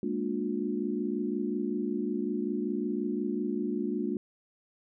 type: chord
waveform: sine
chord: Bb dominant seventh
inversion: third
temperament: equal with one note detuned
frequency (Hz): 207.7 / 233.1 / 293.7 / 358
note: Ab3 / Bb3 / D4 / F4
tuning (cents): 0 / 0 / 0 / +43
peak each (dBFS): -34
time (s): 0.03-4.17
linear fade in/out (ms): 2
effects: none